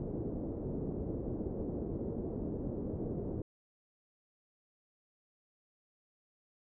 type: low-pass noise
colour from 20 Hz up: white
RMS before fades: -38 dBFS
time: 0-3.42 s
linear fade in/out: 2 ms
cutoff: 430 Hz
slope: 24 dB/octave
effects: none